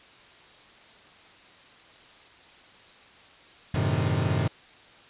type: chord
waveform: 40% pulse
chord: F# diminished seventh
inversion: none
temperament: equal with one note detuned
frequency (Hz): 94.55 / 110 / 130.81 / 155.56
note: F#2 / A2 / C3 / Eb3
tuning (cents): +38 / 0 / 0 / 0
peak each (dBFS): -28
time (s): 3.74-4.48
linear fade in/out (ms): 5
effects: white hiss -52 dBFS RMS until 5.09 s + resampled to 8000 Hz